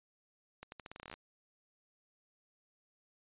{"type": "accelerating click train", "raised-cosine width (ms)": 0.3, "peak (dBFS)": -30, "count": 14, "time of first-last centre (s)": [0.63, 1.14], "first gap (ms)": 91, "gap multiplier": 0.84, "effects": ["resampled to 8000 Hz"]}